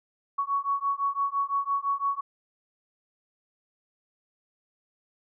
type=beating tone pair; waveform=sine; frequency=1114 / 1119.9 Hz; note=C#6 / C#6; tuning=+8 / +17 cents; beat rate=5.9 Hz; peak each=-28 dBFS; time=0.38-2.21 s; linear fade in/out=10 ms; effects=none